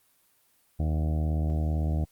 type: harmonic tone with a mistuned harmonic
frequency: 77.78 Hz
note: D#2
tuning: in tune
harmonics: 1 / 2 / 3 / 4 / 5 / 6 / 7 / 8 / 9 / 10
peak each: -25 / -31 / -38 / -39 / -49 / -48 / -46 / -45 / -45 / -51 dBFS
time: 0.79-2.05 s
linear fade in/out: 10 ms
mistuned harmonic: 10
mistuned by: -17 cents
effects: white hiss -66 dBFS RMS until 2.11 s + Opus 32 kbps